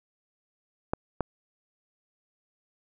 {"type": "clicks", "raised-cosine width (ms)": 1, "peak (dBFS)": -12, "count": 2, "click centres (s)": [0.935, 1.207], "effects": []}